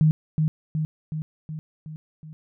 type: tone with echo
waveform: sine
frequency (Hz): 155.56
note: D#3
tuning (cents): 0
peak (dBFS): -14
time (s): 0.01-0.11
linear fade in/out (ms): 0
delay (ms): 370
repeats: 6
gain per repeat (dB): -4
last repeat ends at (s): 2.33
effects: none